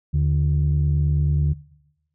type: tone pair together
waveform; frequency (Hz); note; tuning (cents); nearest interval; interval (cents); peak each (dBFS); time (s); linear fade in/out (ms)
sine; 77.56 / 146.83; D#2 / D3; -5 / 0; major seventh; 1105; -18; 0.13-1.54; 20
effects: noise-tail reverb RT60 0.9 s tail -21 dB re dry + tanh soft clip ceiling -12 dBFS